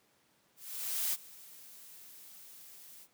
blue noise with ADSR envelope, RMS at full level -32 dBFS, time 0.56-3.08 s, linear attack 570 ms, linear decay 35 ms, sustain -21 dB, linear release 61 ms, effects pink hiss -70 dBFS RMS until 3.13 s + high-pass 150 Hz 12 dB/octave

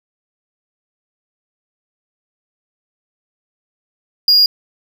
triangle tone, 4848 Hz, D#8, 46 cents flat, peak -6 dBFS, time 4.28-4.46 s, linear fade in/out 2 ms, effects none

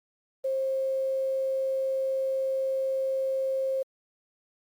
sine tone with quantisation, 532 Hz, C5, 29 cents sharp, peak -25 dBFS, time 0.44-3.83 s, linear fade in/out 10 ms, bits 9, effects Opus 48 kbps

